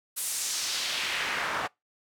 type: noise with band-pass filter sweep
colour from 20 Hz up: pink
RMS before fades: -31 dBFS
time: 0.16-1.68 s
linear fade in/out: 20 ms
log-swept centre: 11000 to 1100 Hz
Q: 1.4
effects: noise-tail reverb RT60 0.2 s tail -25 dB re dry